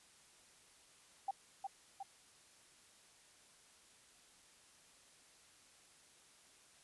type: tone with echo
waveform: sine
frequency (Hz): 784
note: G5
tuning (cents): 0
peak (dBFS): -35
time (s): 1.28-1.31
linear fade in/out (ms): 5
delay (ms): 360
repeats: 2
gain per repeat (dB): -4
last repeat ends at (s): 2.03
effects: white hiss -65 dBFS RMS until 6.83 s + resampled to 24000 Hz